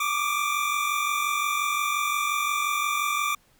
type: tone pair together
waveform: 25% pulse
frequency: 1157.3 / 1203 Hz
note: D6 / D6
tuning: -26 / +41 cents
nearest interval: minor second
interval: 67 cents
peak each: -23 dBFS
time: 0-3.35 s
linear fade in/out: 5 ms
effects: pink hiss -62 dBFS RMS until 3.59 s